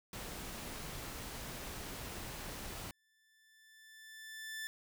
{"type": "noise", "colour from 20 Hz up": "pink", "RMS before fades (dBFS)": -45, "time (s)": [0.13, 2.91], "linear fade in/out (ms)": 2}
{"type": "tone with exponential growth", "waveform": "sawtooth", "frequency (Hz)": 1760, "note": "A6", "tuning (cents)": 0, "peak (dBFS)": -36, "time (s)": [2.78, 4.67], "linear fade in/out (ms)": 0, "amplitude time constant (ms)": 410}
{"effects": []}